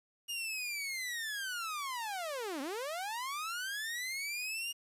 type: linear two-way sweep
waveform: sawtooth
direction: down then up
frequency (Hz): 2862 to 256.2 to 2862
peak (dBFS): -33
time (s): 0.28-4.73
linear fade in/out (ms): 20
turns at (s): 2.61
effects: resampled to 32000 Hz + 10-bit